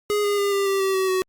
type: tone with pitch steps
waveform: square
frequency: 415.3 / 409.1 / 403 / 397 / 391.1 / 385.3 / 379.5 / 373.9 Hz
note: G#4 / G#4 / G4 / G4 / G4 / G4 / F#4 / F#4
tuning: 0 / -26 / +48 / +22 / -4 / -30 / +44 / +18 cents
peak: -20 dBFS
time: 0.1-1.22 s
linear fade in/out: 0 ms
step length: 140 ms
effects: Opus 48 kbps